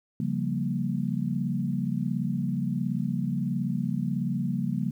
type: chord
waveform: sine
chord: G half-diminished seventh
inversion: second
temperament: equal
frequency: 138.59 / 174.61 / 196 / 233.1 Hz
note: Db3 / F3 / G3 / Bb3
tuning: 0 / 0 / 0 / 0 cents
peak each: -31 dBFS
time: 0.2-4.91 s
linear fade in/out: 2 ms
effects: 10-bit